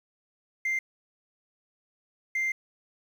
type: tone bursts at uneven times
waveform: sine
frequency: 2093 Hz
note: C7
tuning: in tune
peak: -23 dBFS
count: 2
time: 0.65-0.79 / 2.35-2.52 s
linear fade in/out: 5 ms
effects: tanh soft clip ceiling -24 dBFS + 9-bit